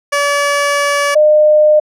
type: tone pair in turn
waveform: 15% pulse / sine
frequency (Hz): 573 / 607.1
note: D5 / D#5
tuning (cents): -43 / -43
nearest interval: minor second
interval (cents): 100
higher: second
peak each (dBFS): -5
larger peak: neither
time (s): 0.12-1.15 / 1.15-1.8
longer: first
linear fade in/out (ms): 10
effects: low-pass 10000 Hz 12 dB/octave